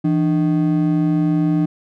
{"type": "ring-modulated tone", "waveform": "triangle", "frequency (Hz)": 233.1, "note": "A#3", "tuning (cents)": 0, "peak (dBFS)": -9, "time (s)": [0.04, 1.66], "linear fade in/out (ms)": 10, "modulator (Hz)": 66.5, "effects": []}